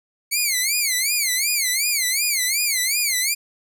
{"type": "tone with vibrato", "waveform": "10% pulse", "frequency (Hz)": 2204, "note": "C#7", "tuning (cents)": -11, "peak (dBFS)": -10, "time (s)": [0.31, 3.35], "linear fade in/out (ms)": 20, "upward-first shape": "sine", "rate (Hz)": 2.7, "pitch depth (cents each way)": 190, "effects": []}